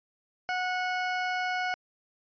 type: tone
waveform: 20% pulse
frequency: 733 Hz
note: F#5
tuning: 16 cents flat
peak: -23 dBFS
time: 0.49-1.74 s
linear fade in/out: 0 ms
effects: resampled to 11025 Hz

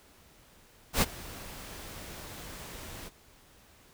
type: noise with ADSR envelope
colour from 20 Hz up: pink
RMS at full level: -23 dBFS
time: 0.93-3.1 s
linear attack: 88 ms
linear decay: 32 ms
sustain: -21 dB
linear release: 31 ms
effects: pink hiss -59 dBFS RMS until 3.93 s

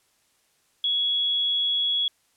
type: tone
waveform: sine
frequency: 3353 Hz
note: G#7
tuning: 16 cents sharp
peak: -21 dBFS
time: 0.84-2.08 s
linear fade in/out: 2 ms
effects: white hiss -66 dBFS RMS until 2.36 s + low-pass 11000 Hz 12 dB/octave

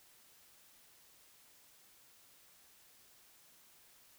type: silence
effects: white hiss -64 dBFS RMS until 4.18 s

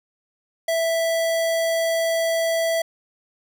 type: tone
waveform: square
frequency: 659.3 Hz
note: E5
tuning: in tune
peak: -20 dBFS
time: 0.68-2.82 s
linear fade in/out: 5 ms
effects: none

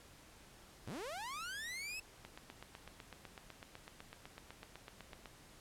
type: linear sweep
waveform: sawtooth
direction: up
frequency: 79 to 2637 Hz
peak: -39 dBFS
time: 0.87-2 s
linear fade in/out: 5 ms
type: click train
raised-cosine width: 0.3 ms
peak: -33 dBFS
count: 25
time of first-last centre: 2.25-5.258 s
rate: 7.98 Hz
effects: pink hiss -60 dBFS RMS until 5.6 s + low-pass 12000 Hz 12 dB/octave

